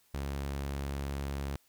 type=tone; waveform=sawtooth; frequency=69.6 Hz; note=C#2; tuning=8 cents sharp; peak=-30 dBFS; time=0.14-1.56 s; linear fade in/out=0 ms; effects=white hiss -68 dBFS RMS until 1.68 s